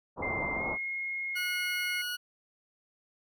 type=low-pass noise; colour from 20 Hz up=white; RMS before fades=-36 dBFS; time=0.16-0.78 s; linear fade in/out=50 ms; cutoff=1100 Hz; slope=48 dB/octave
type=tone with pitch glide; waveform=sine; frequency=2095 to 2154 Hz; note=C7 to C7; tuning=+2 to +50 cents; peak=-32 dBFS; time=0.22-2.02 s; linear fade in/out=10 ms; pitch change=+48 cents; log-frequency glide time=0.56-0.64 s
type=tone; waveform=20% pulse; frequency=1457 Hz; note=F#6; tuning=27 cents flat; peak=-28 dBFS; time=1.35-2.17 s; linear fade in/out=20 ms
effects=none